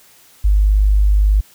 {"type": "tone", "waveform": "sine", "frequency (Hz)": 50.8, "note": "G#1", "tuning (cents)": -38, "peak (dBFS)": -9, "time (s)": [0.44, 1.41], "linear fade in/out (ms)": 10, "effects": ["white hiss -48 dBFS RMS until 1.54 s"]}